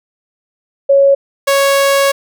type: tone pair in turn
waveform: sine / sawtooth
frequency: 554 / 554 Hz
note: C#5 / C#5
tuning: -1 / -1 cents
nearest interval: unison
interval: 0 cents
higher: neither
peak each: -5 dBFS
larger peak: neither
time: 0.89-1.15 / 1.47-2.12 s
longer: second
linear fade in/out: 10 ms
effects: none